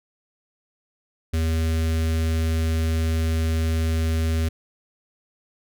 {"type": "tone with notch filter", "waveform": "square", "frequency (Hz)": 80.7, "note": "E2", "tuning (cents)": -36, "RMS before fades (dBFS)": -22, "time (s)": [1.33, 4.49], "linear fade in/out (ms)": 10, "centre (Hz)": 890, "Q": 1, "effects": []}